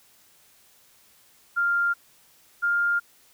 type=tone pair in turn; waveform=sine; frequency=1396.9 / 1403.8 Hz; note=F6 / F6; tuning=0 / +9 cents; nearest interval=unison; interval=9 cents; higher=second; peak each=-20 dBFS; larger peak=neither; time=1.56-1.94 / 2.62-3 s; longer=neither; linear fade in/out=20 ms; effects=white hiss -58 dBFS RMS until 3.33 s